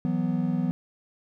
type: chord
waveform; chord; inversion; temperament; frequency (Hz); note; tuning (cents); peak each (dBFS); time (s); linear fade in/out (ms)
triangle; E suspended second; none; equal; 164.81 / 185 / 246.9; E3 / F#3 / B3; 0 / 0 / 0; -26; 0.05-0.71; 0
effects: none